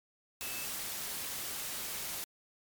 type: tone in noise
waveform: sine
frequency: 2624 Hz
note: E7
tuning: 9 cents flat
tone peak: -45 dBFS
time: 0.41-0.65 s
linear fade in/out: 0 ms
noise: white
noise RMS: -39 dBFS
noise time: 0.41-2.24 s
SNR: -9 dB
effects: MP3 96 kbps